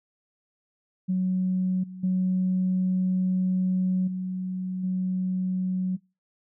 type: tone with level steps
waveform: sine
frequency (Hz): 185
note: F#3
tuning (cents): 0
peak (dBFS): -21 / -36 / -20 / -27 / -23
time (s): 1.08-5.97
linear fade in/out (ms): 20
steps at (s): 1.83 / 2.03 / 4.07 / 4.83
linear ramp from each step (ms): 10
effects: noise-tail reverb RT60 0.3 s tail -25 dB re dry + tanh soft clip ceiling -16 dBFS